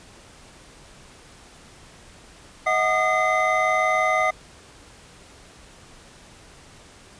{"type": "tone cluster", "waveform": "triangle", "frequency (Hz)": [633, 739, 1223, 2052], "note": ["D#5", "F#5", "D#6", "C7"], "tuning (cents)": [30, -2, -30, -34], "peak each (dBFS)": -22, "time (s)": [2.66, 4.31], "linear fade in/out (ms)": 10, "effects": ["pink hiss -48 dBFS RMS until 7.19 s", "resampled to 22050 Hz"]}